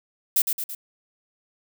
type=noise with echo; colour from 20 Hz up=violet; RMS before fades=-19 dBFS; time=0.36-0.42 s; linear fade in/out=5 ms; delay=110 ms; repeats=3; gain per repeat=-5 dB; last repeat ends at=0.75 s; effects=none